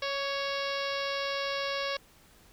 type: harmonic tone with a mistuned harmonic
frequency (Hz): 554.4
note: C#5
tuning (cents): 0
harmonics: 1 / 2 / 3 / 4 / 5 / 6 / 7 / 8 / 9 / 10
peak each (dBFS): -34 / -37 / -39 / -40 / -41 / -42 / -42 / -43 / -44 / -44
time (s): 0.02-1.97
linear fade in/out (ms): 5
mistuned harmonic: 2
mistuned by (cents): +20
effects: pink hiss -59 dBFS RMS until 2.52 s